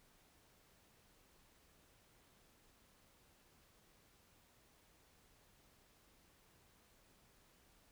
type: silence
effects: pink hiss -70 dBFS RMS until 7.91 s